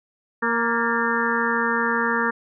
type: harmonic tone with a mistuned harmonic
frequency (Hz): 233.1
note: A#3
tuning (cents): 0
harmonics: 1 / 2 / 4 / 5 / 6 / 7 / 8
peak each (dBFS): -27 / -27 / -27 / -27 / -27 / -27 / -27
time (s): 0.42-2.31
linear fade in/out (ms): 10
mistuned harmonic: 8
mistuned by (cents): -62
effects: none